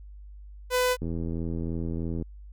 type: tone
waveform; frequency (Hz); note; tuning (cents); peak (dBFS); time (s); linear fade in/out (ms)
sawtooth; 501; B4; +25; -18; 0.7-0.97; 50
type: click train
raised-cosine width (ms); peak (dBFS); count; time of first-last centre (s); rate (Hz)
3; -20; 101; 1.02-2.223; 83.1
effects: added 50 Hz sine -42 dBFS peak until 2.52 s